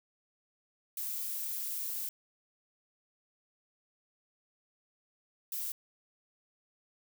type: noise bursts at uneven times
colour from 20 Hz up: violet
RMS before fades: -37 dBFS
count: 2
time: 0.97-2.09 / 5.52-5.72 s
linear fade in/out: 2 ms
effects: none